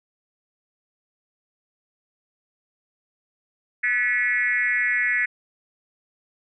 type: tone with frequency modulation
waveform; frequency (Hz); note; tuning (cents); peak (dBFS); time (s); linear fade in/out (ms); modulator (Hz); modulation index
sine; 1947; B6; -25; -19; 3.83-5.26; 10; 226; 1.3
effects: none